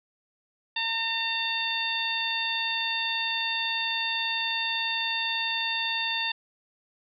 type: harmonic tone with a mistuned harmonic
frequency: 910 Hz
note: A#5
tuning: 42 cents flat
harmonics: 1 / 2 / 3 / 4 / 5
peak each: -35 / -33 / -31 / -30 / -37 dBFS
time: 0.76-6.32 s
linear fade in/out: 5 ms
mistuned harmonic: 4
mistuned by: -20 cents
effects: none